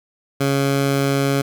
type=tone; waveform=15% pulse; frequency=138.59 Hz; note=C#3; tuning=in tune; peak=-10 dBFS; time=0.4-1.42 s; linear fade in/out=10 ms; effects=none